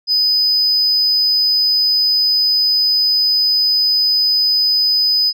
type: tone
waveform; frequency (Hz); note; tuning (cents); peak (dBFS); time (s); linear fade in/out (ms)
sine; 5000; D#8; +8; -9; 0.07-5.33; 50
effects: tanh soft clip ceiling -10 dBFS